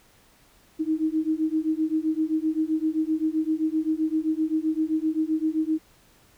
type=beating tone pair; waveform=sine; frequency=311.1 / 318.8 Hz; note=D#4 / D#4; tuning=0 / +42 cents; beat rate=7.7 Hz; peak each=-25 dBFS; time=0.79-5.79 s; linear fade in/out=20 ms; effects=pink hiss -58 dBFS RMS until 6.37 s